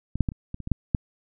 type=clicks; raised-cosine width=5 ms; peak=-18 / -6 / -13 / -27 / -20 / -24 / -19 / -8 / -8 dBFS; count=9; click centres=0.156 / 0.207 / 0.288 / 0.319 / 0.544 / 0.603 / 0.674 / 0.717 / 0.948 s; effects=none